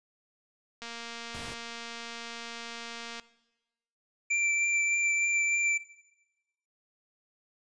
click train, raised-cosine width 0.2 ms, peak -24 dBFS, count 555, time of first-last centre 0.82-3.198 s, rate 233 Hz
pink noise, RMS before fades -43 dBFS, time 1.34-1.54 s, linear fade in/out 5 ms
square tone with vibrato, 2349 Hz, D7, in tune, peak -26 dBFS, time 4.3-5.78 s, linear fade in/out 10 ms, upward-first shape triangle, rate 3.3 Hz, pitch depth 12 cents each way
effects noise-tail reverb RT60 1.0 s tail -18 dB re dry + resampled to 22050 Hz

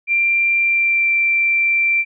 sine tone with pitch glide, 2370 to 2352 Hz, D7 to D7, +15 to +2 cents, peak -13 dBFS, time 0.07-2.05 s, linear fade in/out 50 ms, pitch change -13 cents, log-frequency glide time 0.57-1.1 s, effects none

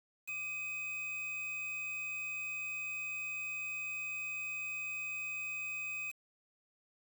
triangle tone with quantisation, 2524 Hz, D#7, 24 cents sharp, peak -36 dBFS, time 0.27-6.12 s, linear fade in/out 20 ms, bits 8, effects none

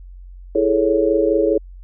sine chord, A major seventh, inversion second, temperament equal, 329.6 / 415.3 / 440 / 554.4 Hz, E4 / G#4 / A4 / C#5, 0 / 0 / 0 / 0 cents, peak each -19 dBFS, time 0.55-1.58 s, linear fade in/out 5 ms, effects added 45 Hz sine -35 dBFS peak until 1.83 s

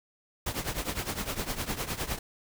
pink noise with tremolo, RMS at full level -30 dBFS, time 0.46-2.19 s, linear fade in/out 5 ms, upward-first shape triangle, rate 9.8 Hz, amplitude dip 85%, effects none

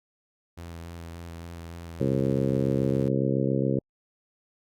sawtooth tone with vibrato, 84.3 Hz, E2, 39 cents sharp, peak -34 dBFS, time 0.57-3.09 s, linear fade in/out 10 ms, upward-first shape square, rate 3.5 Hz, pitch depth 16 cents each way
harmonic tone, 67.2 Hz, C2, 47 cents sharp, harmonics 2 / 3 / 4 / 5 / 6 / 7 / 8, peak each -27 / -29 / -30 / -31 / -32 / -32 / -33 dBFS, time 2-3.79 s, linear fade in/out 5 ms
effects Opus 48 kbps

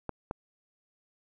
clicks, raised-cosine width 1 ms, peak -19 dBFS, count 2, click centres 0.093 / 0.311 s, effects none

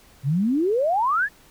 sine exponential sweep, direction up, 126.3 to 1800 Hz, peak -18 dBFS, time 0.23-1.29 s, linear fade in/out 50 ms, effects pink hiss -53 dBFS RMS until 1.5 s

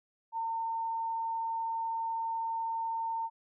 sine tone, 908 Hz, A#5, 46 cents flat, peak -31 dBFS, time 0.32-3.3 s, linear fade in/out 50 ms, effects none

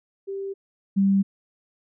sine tone pair in turn, 392 / 196 Hz, G4 / G3, 0 / 0 cents, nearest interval octave, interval 1200 cents, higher first, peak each -28 / -16 dBFS, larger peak second, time 0.27-0.54 / 0.96-1.23 s, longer neither, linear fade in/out 20 ms, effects none

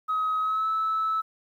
sine tone with pitch glide, 1269 to 1306.2 Hz, D#6 to E6, +34 to -16 cents, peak -22 dBFS, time 0.08-1.22 s, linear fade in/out 20 ms, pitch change +50 cents, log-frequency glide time 0.4-0.68 s, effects tanh soft clip ceiling -20 dBFS + 10-bit

